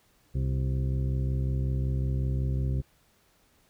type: harmonic tone with a mistuned harmonic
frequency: 65.41 Hz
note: C2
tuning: in tune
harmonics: 1 / 2 / 3 / 4 / 5 / 6 / 8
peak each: -28 / -28 / -41 / -42 / -46 / -45 / -50 dBFS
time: 0.34-2.82 s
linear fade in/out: 20 ms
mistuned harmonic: 5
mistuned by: +38 cents
effects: pink hiss -65 dBFS RMS until 3.69 s